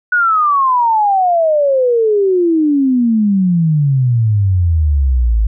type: exponential sweep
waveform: sine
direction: down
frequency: 1480 to 51.91 Hz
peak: -9 dBFS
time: 0.12-5.47 s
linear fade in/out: 5 ms
effects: none